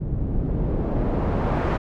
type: noise with low-pass filter sweep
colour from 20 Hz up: pink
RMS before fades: -23 dBFS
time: 0-1.78 s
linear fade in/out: 20 ms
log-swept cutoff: 200 to 1300 Hz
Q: 0.76
effects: none